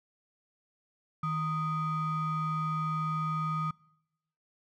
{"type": "ring-modulated tone", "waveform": "triangle", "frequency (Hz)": 543, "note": "C#5", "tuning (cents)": -36, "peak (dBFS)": -24, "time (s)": [1.23, 3.71], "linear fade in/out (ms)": 5, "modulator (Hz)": 700, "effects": ["noise-tail reverb RT60 0.9 s tail -25 dB re dry"]}